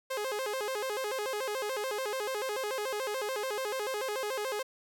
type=tone with vibrato; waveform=sawtooth; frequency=469.1 Hz; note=A#4; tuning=11 cents sharp; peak=-28 dBFS; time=0.1-4.63 s; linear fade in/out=10 ms; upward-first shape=square; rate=6.9 Hz; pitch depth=200 cents each way; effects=none